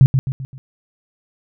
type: tone with echo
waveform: sine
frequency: 132.9 Hz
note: C3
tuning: 27 cents sharp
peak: -4 dBFS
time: 0.01-0.06 s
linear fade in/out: 0 ms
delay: 130 ms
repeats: 4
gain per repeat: -7 dB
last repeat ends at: 0.58 s
effects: none